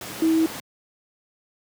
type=tone in noise; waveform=sine; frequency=322.9 Hz; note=E4; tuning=36 cents flat; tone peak=-16 dBFS; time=0.22-0.46 s; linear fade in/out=2 ms; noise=pink; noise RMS=-34 dBFS; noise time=0.01-0.6 s; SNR=+15 dB; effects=high-pass 150 Hz 12 dB/octave